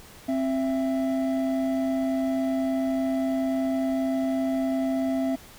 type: tone pair together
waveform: triangle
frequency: 264.2 / 665.7 Hz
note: C4 / E5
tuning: +17 / +17 cents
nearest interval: octave + major third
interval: 1600 cents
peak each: -22 / -27 dBFS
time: 0.28-5.36 s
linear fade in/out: 10 ms
effects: pink hiss -48 dBFS RMS until 5.58 s